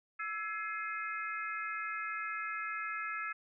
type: harmonic tone with a mistuned harmonic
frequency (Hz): 421.7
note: G#4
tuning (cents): +26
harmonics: 3 / 4 / 5 / 6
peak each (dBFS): -39 / -41 / -43 / -45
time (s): 0.19-3.33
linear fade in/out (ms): 10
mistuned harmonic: 3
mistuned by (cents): +76
effects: none